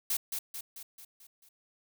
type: noise with echo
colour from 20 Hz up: blue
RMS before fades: -30 dBFS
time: 0.1-0.17 s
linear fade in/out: 5 ms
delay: 220 ms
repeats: 6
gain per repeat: -5 dB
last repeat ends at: 1.49 s
effects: none